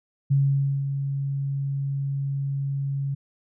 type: tone with ADSR envelope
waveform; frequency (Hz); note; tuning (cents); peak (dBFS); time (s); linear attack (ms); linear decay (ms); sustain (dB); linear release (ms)
sine; 138.59; C#3; 0; -16; 0.3-3.15; 16; 520; -8; 12
effects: none